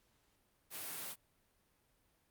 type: high-pass noise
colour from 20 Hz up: white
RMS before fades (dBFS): -44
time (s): 0.7-1.16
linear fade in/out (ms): 50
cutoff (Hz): 110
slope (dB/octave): 24
effects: pink hiss -75 dBFS RMS until 2.3 s + Opus 48 kbps